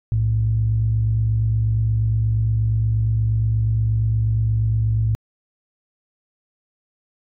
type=tone pair together; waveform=sine; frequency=61.74 / 110.19 Hz; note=B1 / A2; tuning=0 / +3 cents; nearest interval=minor seventh; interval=1003 cents; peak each=-23 / -16 dBFS; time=0.12-5.15 s; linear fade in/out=0 ms; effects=tanh soft clip ceiling -9 dBFS